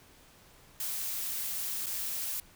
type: noise with dropouts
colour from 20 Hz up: blue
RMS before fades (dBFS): -35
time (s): 0.8-2.4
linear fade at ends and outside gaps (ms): 2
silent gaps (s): 1.861-1.866
effects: pink hiss -58 dBFS RMS until 2.55 s